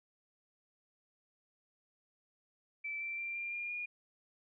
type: tone with pitch steps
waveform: sine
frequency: 2322 / 2344 / 2365 / 2387 / 2409 / 2432 Hz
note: D7 / D7 / D7 / D7 / D7 / D#7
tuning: -20 / -4 / +12 / +28 / +43 / -40 cents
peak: -37 dBFS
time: 2.84-3.86 s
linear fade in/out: 10 ms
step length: 170 ms
effects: none